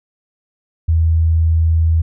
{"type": "tone", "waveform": "sine", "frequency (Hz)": 81.4, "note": "E2", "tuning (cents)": -21, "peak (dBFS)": -10, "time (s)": [0.88, 2.02], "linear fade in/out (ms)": 10, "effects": []}